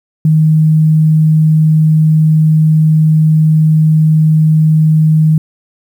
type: tone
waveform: sine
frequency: 156.4 Hz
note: D#3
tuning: 9 cents sharp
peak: -5 dBFS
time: 0.25-5.38 s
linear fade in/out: 2 ms
effects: 7-bit